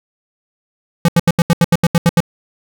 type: tone bursts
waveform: square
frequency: 170 Hz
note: F3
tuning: 46 cents flat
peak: -8 dBFS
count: 11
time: 1.05-2.204 s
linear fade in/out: 2 ms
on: 34 ms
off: 78 ms
effects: none